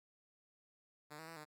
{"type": "tone with pitch steps", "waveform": "5% pulse", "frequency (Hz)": [149.7, 160.6, 164.8, 151.9], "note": ["D3", "E3", "E3", "D#3"], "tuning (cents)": [33, -45, 0, -41], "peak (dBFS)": -38, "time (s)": [1.1, 1.452], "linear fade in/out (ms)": 20, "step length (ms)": 88, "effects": []}